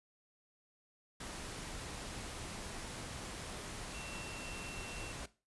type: tone in noise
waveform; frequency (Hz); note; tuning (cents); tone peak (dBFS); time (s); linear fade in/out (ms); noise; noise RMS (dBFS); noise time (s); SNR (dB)
sine; 2700; E7; +41; -50; 3.94-5.12; 5; pink; -45; 1.2-5.26; -8
effects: noise-tail reverb RT60 0.3 s tail -17 dB re dry + resampled to 24000 Hz